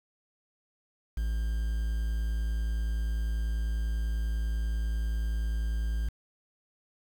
triangle tone with quantisation, 55.1 Hz, A1, 3 cents sharp, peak -25 dBFS, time 1.17-6.09 s, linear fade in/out 5 ms, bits 8, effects none

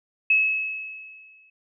sine tone with exponential decay, 2582 Hz, E7, 37 cents flat, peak -14 dBFS, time 0.3-1.5 s, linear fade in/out 5 ms, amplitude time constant 260 ms, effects none

